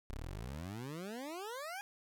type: exponential sweep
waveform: 20% pulse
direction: up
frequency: 31.18 to 830.6 Hz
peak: -37 dBFS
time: 0.1-1.81 s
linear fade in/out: 0 ms
effects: none